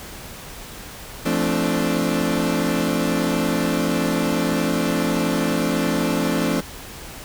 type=chord; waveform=30% pulse; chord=D minor seventh; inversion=first; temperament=equal with one note detuned; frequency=171.22 / 220 / 261.6 / 293.7 Hz; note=F3 / A3 / C4 / D4; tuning=-34 / 0 / 0 / 0 cents; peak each=-22 dBFS; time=1.25-6.61 s; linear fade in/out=10 ms; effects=pink hiss -37 dBFS RMS until 7.24 s